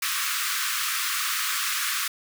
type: high-pass noise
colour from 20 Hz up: pink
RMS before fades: -27 dBFS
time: 0.02-2.08 s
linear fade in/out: 5 ms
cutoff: 1100 Hz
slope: 96 dB/octave
effects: none